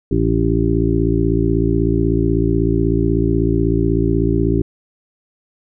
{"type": "harmonic tone", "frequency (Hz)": 56.2, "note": "A1", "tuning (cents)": 37, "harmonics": [1, 2, 3, 5, 6, 7], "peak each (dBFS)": [-20, -20, -21, -20, -20, -21], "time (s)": [0.11, 4.62], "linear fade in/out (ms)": 5, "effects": []}